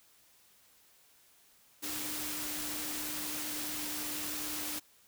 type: tone in noise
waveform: sine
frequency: 300.7 Hz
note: D4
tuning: 41 cents sharp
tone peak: -45 dBFS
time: 1.82-4.8 s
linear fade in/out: 20 ms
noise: white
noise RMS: -38 dBFS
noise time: 1.82-4.8 s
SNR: -10 dB
effects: white hiss -64 dBFS RMS until 5.07 s